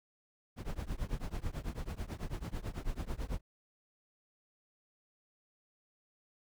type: noise with tremolo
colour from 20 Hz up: brown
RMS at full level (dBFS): -34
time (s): 0.56-3.41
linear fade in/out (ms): 50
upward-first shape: triangle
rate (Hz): 9.1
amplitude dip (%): 100
effects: none